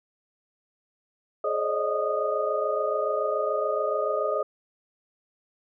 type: tone cluster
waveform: sine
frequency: 423.3 / 541 / 601 / 628 / 1235 Hz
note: G#4 / C#5 / D5 / D#5 / D#6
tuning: +33 / -42 / +40 / +16 / -13 cents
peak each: -30 dBFS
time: 1.44-4.43 s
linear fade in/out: 5 ms
effects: none